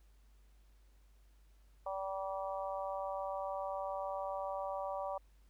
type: harmonic tone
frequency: 192.9 Hz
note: G3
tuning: 28 cents flat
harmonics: 3 / 4 / 5 / 6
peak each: -40 / -42 / -44 / -46 dBFS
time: 1.86-5.18 s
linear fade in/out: 5 ms
effects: added 50 Hz sine -61 dBFS peak until 5.49 s + pink hiss -75 dBFS RMS until 5.49 s